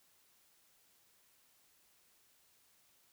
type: silence
effects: white hiss -70 dBFS RMS until 3.12 s